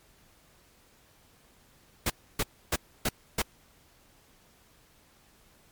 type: noise bursts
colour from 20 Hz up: pink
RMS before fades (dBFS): -27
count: 5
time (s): 2.06-3.42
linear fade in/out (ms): 5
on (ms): 40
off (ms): 290
effects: pink hiss -61 dBFS RMS until 5.71 s + MP3 96 kbps